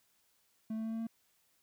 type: tone with pitch steps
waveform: triangle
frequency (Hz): 220 / 221.8 / 223.6 / 225.4 / 227.2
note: A3 / A3 / A3 / A3 / A#3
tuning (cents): 0 / +14 / +28 / +42 / -44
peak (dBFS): -33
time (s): 0.7-1.07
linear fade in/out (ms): 5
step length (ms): 74
effects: white hiss -73 dBFS RMS until 1.62 s